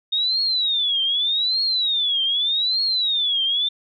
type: tone with vibrato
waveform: sine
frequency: 3683 Hz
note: A#7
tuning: 22 cents flat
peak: -18 dBFS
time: 0.12-3.69 s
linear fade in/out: 10 ms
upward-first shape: triangle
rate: 0.83 Hz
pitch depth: 280 cents each way
effects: none